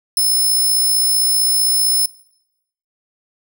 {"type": "tone with amplitude modulation", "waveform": "10% pulse", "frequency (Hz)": 5240, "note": "E8", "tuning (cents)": -11, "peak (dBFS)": -6, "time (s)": [0.17, 2.06], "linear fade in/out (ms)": 2, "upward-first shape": "sine", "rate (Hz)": 55.5, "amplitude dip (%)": 30, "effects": ["noise-tail reverb RT60 0.8 s tail -21 dB re dry"]}